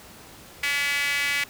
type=tone with high-pass filter; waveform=sawtooth; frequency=285.2 Hz; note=C#4; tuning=49 cents sharp; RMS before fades=-25 dBFS; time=0.63-1.44 s; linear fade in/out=5 ms; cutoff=2100 Hz; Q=4.3; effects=pink hiss -46 dBFS RMS until 1.49 s + high-pass 60 Hz 12 dB/octave